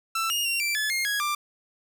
sawtooth tone with pitch steps, 1333 / 2846 / 2756 / 2344 / 1720 / 2131 / 1661 / 1184 Hz, E6 / F7 / F7 / D7 / A6 / C7 / G#6 / D6, +19 / +32 / -24 / -4 / -40 / +31 / 0 / +14 cents, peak -21 dBFS, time 0.15-1.35 s, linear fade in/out 5 ms, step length 150 ms, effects none

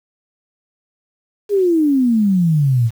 sine exponential sweep, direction down, 420.5 to 110 Hz, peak -11 dBFS, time 1.49-2.91 s, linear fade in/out 50 ms, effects 7-bit

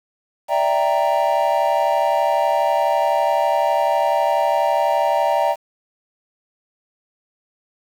triangle chord, E half-diminished seventh, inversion third, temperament equal, 587.3 / 659.3 / 784 / 932.3 Hz, D5 / E5 / G5 / Bb5, 0 / 0 / 0 / 0 cents, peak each -19 dBFS, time 0.48-5.56 s, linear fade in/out 50 ms, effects 7-bit

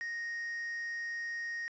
triangle tone with quantisation, 1864.7 Hz, A#6, in tune, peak -34 dBFS, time 0.01-1.68 s, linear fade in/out 0 ms, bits 9, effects resampled to 16000 Hz

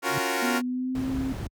10% pulse chord, Gb major seventh, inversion second, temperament equal, 277.2 / 349.2 / 370 / 466.2 Hz, Db4 / F4 / Gb4 / Bb4, 0 / 0 / 0 / 0 cents, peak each -22 dBFS, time 0.02-0.62 s, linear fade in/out 50 ms
sine tone with exponential growth, 138.7 Hz, C#3, 1 cent sharp, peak -25 dBFS, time 0.04-0.18 s, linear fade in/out 0 ms, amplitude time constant 29 ms
sine tone with pitch glide, 246.9 to 264.6 Hz, B3 to C4, 0 to +20 cents, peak -26 dBFS, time 0.42-1.33 s, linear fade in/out 10 ms, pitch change +120 cents, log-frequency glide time 0.57-1.12 s
brown noise, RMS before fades -30 dBFS, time 0.95-1.47 s, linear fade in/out 2 ms
effects high-pass 60 Hz 12 dB/octave

